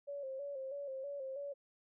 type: tone with vibrato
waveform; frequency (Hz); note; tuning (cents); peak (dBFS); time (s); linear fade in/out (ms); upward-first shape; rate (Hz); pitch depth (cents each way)
sine; 549; C#5; -17; -40; 0.07-1.54; 20; square; 3.1; 58
effects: none